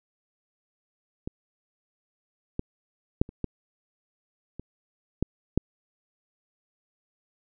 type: clicks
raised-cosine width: 3 ms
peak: -19 / -15 / -6 / -29 / -15 / -24 / -11 / -8 dBFS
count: 8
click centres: 1.275 / 2.594 / 3.215 / 3.291 / 3.443 / 4.596 / 5.226 / 5.576 s
effects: none